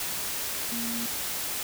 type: tone in noise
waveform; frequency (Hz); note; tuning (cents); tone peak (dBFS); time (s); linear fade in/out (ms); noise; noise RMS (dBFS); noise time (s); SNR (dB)
sine; 233.1; A#3; 0; -33; 0.72-1.06; 2; white; -32; 0-1.63; -4
effects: none